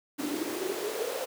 pink noise with high-pass filter sweep, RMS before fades -33 dBFS, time 0.18-1.26 s, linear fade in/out 20 ms, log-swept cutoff 280 to 530 Hz, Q 10, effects none

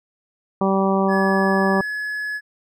harmonic tone, 193.5 Hz, G3, 22 cents flat, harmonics 1 / 2 / 3 / 4 / 5 / 6, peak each -19 / -22 / -24 / -25 / -26 / -27 dBFS, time 0.61-1.81 s, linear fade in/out 2 ms
triangle tone, 1699 Hz, G#6, 39 cents sharp, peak -22 dBFS, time 1.08-2.41 s, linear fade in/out 50 ms
effects none

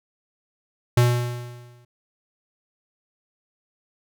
square tone with exponential decay, 121.4 Hz, B2, 29 cents flat, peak -13 dBFS, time 0.97-1.85 s, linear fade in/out 5 ms, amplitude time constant 190 ms, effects none

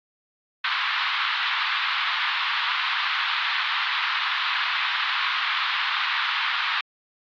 pink band-pass noise, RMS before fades -25 dBFS, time 0.64-6.81 s, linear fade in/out 5 ms, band 1000 to 4000 Hz, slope 48 dB/octave, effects AAC 64 kbps

